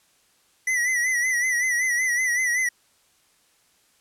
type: tone with vibrato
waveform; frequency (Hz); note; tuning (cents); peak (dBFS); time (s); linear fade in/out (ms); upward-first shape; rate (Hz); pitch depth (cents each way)
square; 1975; B6; 0; -21; 0.67-2.69; 5; sine; 5.3; 72
effects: white hiss -62 dBFS RMS until 4 s + low-pass 11000 Hz 12 dB/octave